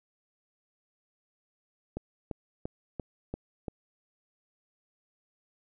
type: click train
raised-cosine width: 2 ms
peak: -21 dBFS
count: 6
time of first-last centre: 1.97-3.682 s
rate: 2.92 Hz
effects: none